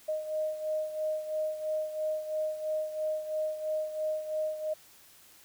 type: beating tone pair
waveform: sine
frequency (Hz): 619 / 622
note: D#5 / D#5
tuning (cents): -9 / -1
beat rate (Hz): 3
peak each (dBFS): -31 / -37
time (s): 0.08-4.74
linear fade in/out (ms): 10
effects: white hiss -57 dBFS RMS until 5.44 s